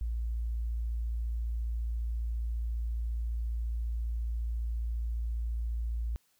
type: tone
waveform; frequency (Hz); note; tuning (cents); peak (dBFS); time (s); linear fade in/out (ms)
sine; 57.3; A#1; -29; -30; 0.01-6.16; 0
effects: white hiss -71 dBFS RMS until 6.39 s